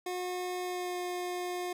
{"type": "tone with pitch glide", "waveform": "25% pulse", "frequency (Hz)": [361.7, 357.8], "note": ["F#4", "F4"], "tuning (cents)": [-39, 42], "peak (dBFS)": -30, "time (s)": [0.06, 1.73], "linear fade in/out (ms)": 5, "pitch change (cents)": -19, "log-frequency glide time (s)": [0.62, 0.99], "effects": []}